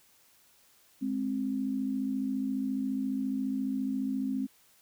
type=tone pair together; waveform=sine; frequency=209.6 / 264.1 Hz; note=G#3 / C4; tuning=+16 / +16 cents; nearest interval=major third; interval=400 cents; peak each=-34 / -30 dBFS; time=1.01-4.47 s; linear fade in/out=20 ms; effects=white hiss -63 dBFS RMS until 4.81 s